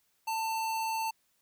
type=tone; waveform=square; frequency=892 Hz; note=A5; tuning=23 cents sharp; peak=-31 dBFS; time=0.27-1.11 s; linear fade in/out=10 ms; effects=white hiss -73 dBFS RMS until 1.41 s